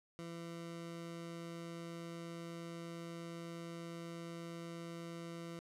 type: tone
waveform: 20% pulse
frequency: 168.4 Hz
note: E3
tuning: 37 cents sharp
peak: -40 dBFS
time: 0.19-5.59 s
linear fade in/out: 0 ms
effects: low-pass 10000 Hz 12 dB/octave